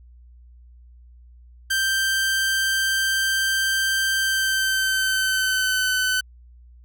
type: tone with pitch glide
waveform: sawtooth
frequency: 1568 to 1513.7 Hz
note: G6 to F#6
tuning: 0 to +39 cents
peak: -16 dBFS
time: 1.7-6.21 s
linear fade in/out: 10 ms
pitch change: -61 cents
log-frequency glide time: 4.15-5.91 s
effects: added 60 Hz sine -45 dBFS peak until 6.84 s